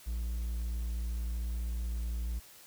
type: tone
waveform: triangle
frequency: 57.9 Hz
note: A#1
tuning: 11 cents flat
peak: -30 dBFS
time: 0.06-2.4 s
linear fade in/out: 20 ms
effects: white hiss -55 dBFS RMS until 2.66 s